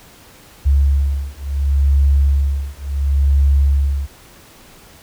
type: beating tone pair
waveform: sine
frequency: 69.3 / 70.01 Hz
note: C#2 / C#2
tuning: 0 / +18 cents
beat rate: 0.71 Hz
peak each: -15 dBFS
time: 0.65-4.07 s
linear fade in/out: 20 ms
effects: pink hiss -44 dBFS RMS until 5.02 s